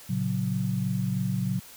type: chord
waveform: sine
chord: F# major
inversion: first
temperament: just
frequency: 115.62 / 138.75 / 185 Hz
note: A#2 / C#3 / F#3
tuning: -14 / +2 / 0 cents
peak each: -30 / -30 / -28 dBFS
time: 0.09-1.6 s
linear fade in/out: 10 ms
effects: white hiss -48 dBFS RMS until 1.76 s